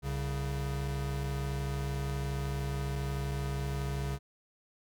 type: tone pair together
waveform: square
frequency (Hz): 65.71 / 138.4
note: C2 / C#3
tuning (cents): +8 / -2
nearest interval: octave + minor second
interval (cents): 1290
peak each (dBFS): -36 / -35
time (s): 0.02-4.19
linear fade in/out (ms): 50
effects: none